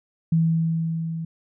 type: tone with level ramp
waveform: sine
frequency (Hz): 163.5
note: E3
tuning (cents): -14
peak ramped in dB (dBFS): -15 to -27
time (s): 0.32-1.25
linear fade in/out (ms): 5
effects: none